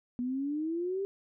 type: exponential sweep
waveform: sine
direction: up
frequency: 241.4 to 400 Hz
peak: -30 dBFS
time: 0.19-1.05 s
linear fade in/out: 0 ms
effects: none